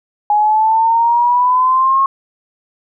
sine exponential sweep, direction up, 830.6 to 1090 Hz, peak -9 dBFS, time 0.3-2.06 s, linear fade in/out 2 ms, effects none

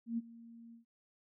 sine tone with ADSR envelope, 231.5 Hz, A#3, 12 cents flat, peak -31 dBFS, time 0.06-0.85 s, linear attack 120 ms, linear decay 27 ms, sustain -20 dB, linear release 120 ms, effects none

